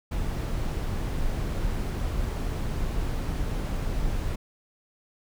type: noise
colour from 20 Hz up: brown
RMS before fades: -28 dBFS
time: 0.11-4.36 s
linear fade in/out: 10 ms
effects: none